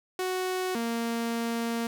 sawtooth tone pair in turn, 370 / 231.9 Hz, F#4 / A#3, 0 / -9 cents, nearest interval minor sixth, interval 809 cents, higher first, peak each -24 dBFS, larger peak neither, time 0.19-0.75 / 0.75-1.87 s, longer second, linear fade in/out 2 ms, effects none

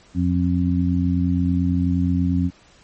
harmonic tone, 88.6 Hz, F2, 25 cents sharp, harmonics 1 / 2 / 3, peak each -21 / -21 / -21 dBFS, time 0.14-2.51 s, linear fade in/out 50 ms, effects pink hiss -52 dBFS RMS until 2.83 s + MP3 32 kbps

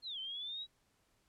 sine linear two-way sweep, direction down then up, 4300 to 3051 to 3901 Hz, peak -40 dBFS, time 0.02-0.67 s, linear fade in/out 50 ms, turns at 0.19 s, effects pink hiss -75 dBFS RMS until 1.28 s + low-pass 12000 Hz 12 dB/octave

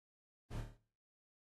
brown noise with echo, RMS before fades -45 dBFS, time 0.5-0.62 s, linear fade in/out 20 ms, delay 27 ms, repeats 6, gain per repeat -4 dB, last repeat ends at 0.782 s, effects noise-tail reverb RT60 0.5 s tail -19 dB re dry + AAC 32 kbps

